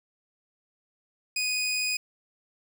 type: tone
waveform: 20% pulse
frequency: 2489 Hz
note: D#7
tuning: in tune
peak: -21 dBFS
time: 1.36-1.97 s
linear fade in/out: 5 ms
effects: none